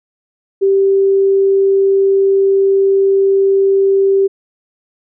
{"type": "tone", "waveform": "sine", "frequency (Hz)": 390.7, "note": "G4", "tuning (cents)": -6, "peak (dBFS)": -8, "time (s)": [0.61, 4.28], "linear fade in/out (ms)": 20, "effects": []}